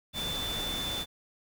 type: tone in noise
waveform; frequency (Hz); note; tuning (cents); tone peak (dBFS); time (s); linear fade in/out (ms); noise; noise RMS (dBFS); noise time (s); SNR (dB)
sine; 3520; A7; 0; -33; 0.13-1.06; 50; pink; -37; 0.13-1.06; +1
effects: none